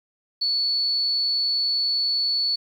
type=tone; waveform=sine; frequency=4435 Hz; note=C#8; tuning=in tune; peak=-20 dBFS; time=0.41-2.56 s; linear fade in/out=10 ms; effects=9-bit